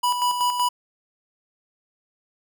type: tone with tremolo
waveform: square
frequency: 982 Hz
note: B5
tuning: 10 cents flat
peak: -19 dBFS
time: 0.03-0.69 s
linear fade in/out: 10 ms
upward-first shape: square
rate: 5.3 Hz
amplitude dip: 50%
effects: none